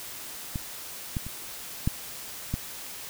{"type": "clicks", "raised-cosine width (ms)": 5, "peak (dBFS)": [-18, -16, -25, -11, -15], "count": 5, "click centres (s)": [0.558, 1.168, 1.266, 1.875, 2.54], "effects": ["white hiss -40 dBFS RMS until 3.09 s"]}